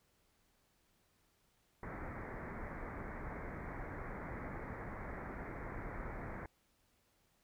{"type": "low-pass noise", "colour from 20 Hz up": "pink", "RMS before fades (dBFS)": -45, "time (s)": [1.83, 6.46], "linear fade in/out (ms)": 2, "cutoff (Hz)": 2200, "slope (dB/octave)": 96, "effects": ["pink hiss -75 dBFS RMS until 7.43 s"]}